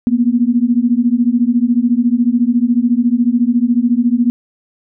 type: beating tone pair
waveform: sine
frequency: 233.1 / 247.1 Hz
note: A#3 / B3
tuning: 0 / +1 cents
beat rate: 14 Hz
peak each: -13 dBFS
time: 0.07-4.3 s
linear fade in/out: 0 ms
effects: none